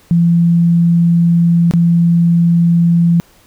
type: tone with dropouts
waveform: sine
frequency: 170 Hz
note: F3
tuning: 46 cents flat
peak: -7 dBFS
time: 0.11-3.2 s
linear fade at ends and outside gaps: 0 ms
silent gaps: 1.711-1.737 s
effects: pink hiss -48 dBFS RMS until 3.46 s